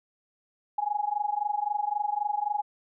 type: tone with amplitude modulation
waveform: sine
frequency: 830.6 Hz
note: G#5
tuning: in tune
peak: -22 dBFS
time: 0.78-2.62 s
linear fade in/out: 5 ms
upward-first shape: sine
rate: 23.8 Hz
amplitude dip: 90%
effects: none